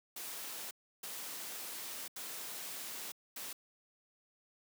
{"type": "noise bursts at uneven times", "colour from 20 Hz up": "white", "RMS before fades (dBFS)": -44, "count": 4, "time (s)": [[0.16, 0.71], [1.03, 2.08], [2.16, 3.12], [3.36, 3.53]], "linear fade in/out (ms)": 5, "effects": ["high-pass 200 Hz 12 dB/octave"]}